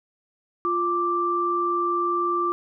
sine tone pair together, 349.2 / 1174.7 Hz, F4 / D6, 0 / 0 cents, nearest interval octave + major sixth, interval 2100 cents, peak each -26 / -22 dBFS, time 0.65-2.52 s, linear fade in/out 0 ms, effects none

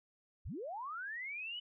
sine linear sweep, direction up, 31.08 to 3010 Hz, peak -40 dBFS, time 0.45-1.6 s, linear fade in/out 10 ms, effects none

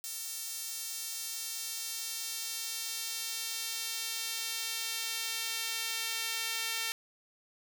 sawtooth tone with high-pass filter sweep, 452.3 Hz, A4, 48 cents sharp, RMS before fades -37 dBFS, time 0.04-6.92 s, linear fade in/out 0 ms, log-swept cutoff 6900 to 2500 Hz, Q 0.87, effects none

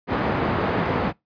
pink band-pass noise, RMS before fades -23 dBFS, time 0.07-1.13 s, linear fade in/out 50 ms, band 120 to 1500 Hz, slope 12 dB/octave, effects noise-tail reverb RT60 0.2 s tail -25 dB re dry + resampled to 11025 Hz

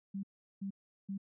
sine tone bursts, 196 Hz, G3, in tune, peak -36 dBFS, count 3, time 0.14-1.179 s, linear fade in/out 10 ms, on 93 ms, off 380 ms, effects none

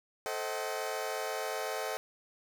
sawtooth chord, A diminished seventh, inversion none, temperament just, 440 / 528 / 633.6 / 760.3 Hz, A4 / C5 / Eb5 / Gb5, 0 / +16 / +31 / +47 cents, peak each -35 / -36 / -35 / -36 dBFS, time 0.26-1.97 s, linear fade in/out 0 ms, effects none

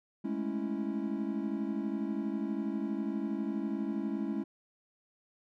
triangle chord, A major seventh, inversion third, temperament equal, 207.7 / 220 / 277.2 / 329.6 Hz, G#3 / A3 / C#4 / E4, 0 / 0 / 0 / 0 cents, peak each -34 / -37 / -35 / -36 dBFS, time 0.24-4.44 s, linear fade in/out 10 ms, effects none

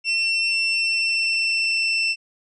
30% pulse tone with pitch glide, 2702 to 2679 Hz, E7 to E7, +42 to +27 cents, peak -16 dBFS, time 0.04-2.16 s, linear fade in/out 50 ms, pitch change -15 cents, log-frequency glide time 0.5-2.02 s, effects resampled to 22050 Hz

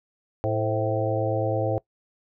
harmonic tone with a mistuned harmonic, 110 Hz, A2, in tune, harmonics 1 / 3 / 4 / 5 / 6 / 7, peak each -27 / -31 / -31 / -27 / -30 / -32 dBFS, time 0.44-1.78 s, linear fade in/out 0 ms, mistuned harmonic 5, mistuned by -68 cents, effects noise-tail reverb RT60 0.1 s tail -22 dB re dry

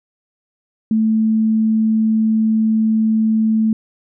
sine tone, 220 Hz, A3, in tune, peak -12 dBFS, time 0.91-3.73 s, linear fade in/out 2 ms, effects none

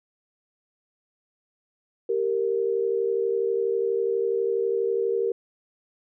sine tone pair together, 392 / 464.2 Hz, G4 / A#4, 0 / -7 cents, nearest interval minor third, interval 293 cents, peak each -25 / -24 dBFS, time 2.09-5.32 s, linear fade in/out 5 ms, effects none

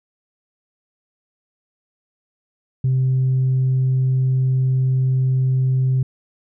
sine tone, 130.3 Hz, C3, 7 cents flat, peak -13 dBFS, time 2.84-6.03 s, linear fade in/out 5 ms, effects tanh soft clip ceiling -12 dBFS

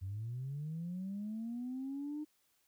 sine linear sweep, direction up, 90.6 to 305.9 Hz, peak -37 dBFS, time 0.01-2.25 s, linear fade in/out 20 ms, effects tanh soft clip ceiling -34 dBFS + white hiss -75 dBFS RMS until 2.67 s

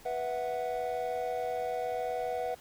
triangle chord, B suspended fourth, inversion none, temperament equal with one note detuned, 491.6 / 659.3 / 740 Hz, B4 / E5 / F#5, -8 / 0 / 0 cents, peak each -33 / -35 / -33 dBFS, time 0.05-2.55 s, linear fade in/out 10 ms, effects pink hiss -55 dBFS RMS until 2.6 s

